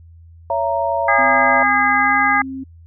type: chord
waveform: sine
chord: A# diminished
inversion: first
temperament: just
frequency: 559.4 / 671.3 / 932.3 Hz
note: C#5 / E5 / A#5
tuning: +16 / +31 / 0 cents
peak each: -22 / -20 / -20 dBFS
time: 0.5-1.63 s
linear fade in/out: 2 ms
type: harmonic tone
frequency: 408.7 Hz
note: G#4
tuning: 28 cents flat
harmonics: 2 / 3 / 4 / 5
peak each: -18 / -18 / -18 / -18 dBFS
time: 1.08-2.42 s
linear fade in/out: 5 ms
type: tone with pitch glide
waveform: sine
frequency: 259.7 to 265.9 Hz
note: C4 to C4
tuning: -13 to +28 cents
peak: -25 dBFS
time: 1.18-2.64 s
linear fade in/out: 10 ms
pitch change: +41 cents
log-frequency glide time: 1.94-2.15 s
effects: added 83 Hz sine -40 dBFS peak until 2.86 s